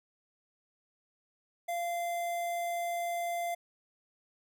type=tone with notch filter; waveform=square; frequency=691 Hz; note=F5; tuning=19 cents flat; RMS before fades=-34 dBFS; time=1.68-3.55 s; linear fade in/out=10 ms; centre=4400 Hz; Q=1.1; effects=none